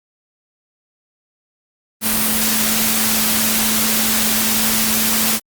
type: tone in noise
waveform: sine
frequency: 220 Hz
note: A3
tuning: in tune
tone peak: -23 dBFS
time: 2.01-5.4 s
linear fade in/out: 50 ms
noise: white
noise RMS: -17 dBFS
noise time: 2.01-5.4 s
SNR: -9 dB
effects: Opus 32 kbps